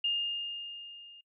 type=tone with level ramp; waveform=sine; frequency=2824 Hz; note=F7; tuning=19 cents sharp; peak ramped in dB=-26 to -50 dBFS; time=0.04-1.21 s; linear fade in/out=5 ms; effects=noise-tail reverb RT60 0.1 s tail -26 dB re dry